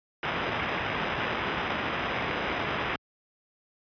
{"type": "noise with sample-and-hold", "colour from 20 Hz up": "white", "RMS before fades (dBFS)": -30, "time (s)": [0.23, 2.96], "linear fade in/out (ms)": 2, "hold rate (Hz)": 4410, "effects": ["high-pass 60 Hz 12 dB/octave", "resampled to 11025 Hz"]}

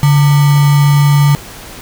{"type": "tone with sample-and-hold", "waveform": "sine", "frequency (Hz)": 143.8, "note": "D3", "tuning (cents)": -36, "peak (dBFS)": -5, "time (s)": [0.03, 1.35], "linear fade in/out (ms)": 0, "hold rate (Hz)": 1050, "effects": ["pink hiss -31 dBFS RMS until 1.81 s"]}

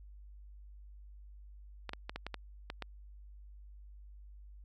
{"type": "clicks", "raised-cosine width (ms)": 0.3, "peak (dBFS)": -23, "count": 8, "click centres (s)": [1.893, 1.934, 2.095, 2.16, 2.266, 2.343, 2.701, 2.823], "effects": ["added 50 Hz sine -50 dBFS peak until 4.64 s"]}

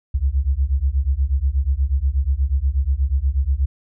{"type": "beating tone pair", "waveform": "sine", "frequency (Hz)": [64, 72.3], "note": ["C2", "D2"], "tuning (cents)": [-38, -27], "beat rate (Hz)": 8.3, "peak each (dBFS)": -19, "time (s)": [0.14, 3.66], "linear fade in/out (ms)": 10, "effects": []}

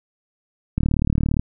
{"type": "click train", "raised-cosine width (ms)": 5, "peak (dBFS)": -7, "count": 24, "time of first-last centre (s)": [0.78, 1.395], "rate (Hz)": 37.4, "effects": []}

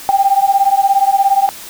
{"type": "beating tone pair", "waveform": "sine", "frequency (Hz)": [781, 798], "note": ["G5", "G5"], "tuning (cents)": [-7, 31], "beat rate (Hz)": 17, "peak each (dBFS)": -12, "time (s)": [0.09, 1.49], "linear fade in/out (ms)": 0, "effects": ["white hiss -32 dBFS RMS until 1.69 s"]}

